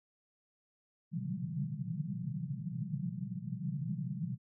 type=band-pass noise; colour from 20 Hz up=pink; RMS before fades=-38 dBFS; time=1.11-4.38 s; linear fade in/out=50 ms; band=120 to 200 Hz; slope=96 dB/octave; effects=none